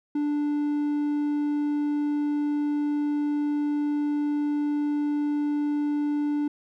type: tone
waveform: triangle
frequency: 293.7 Hz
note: D4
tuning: in tune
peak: -21 dBFS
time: 0.15-6.48 s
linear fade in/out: 5 ms
effects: none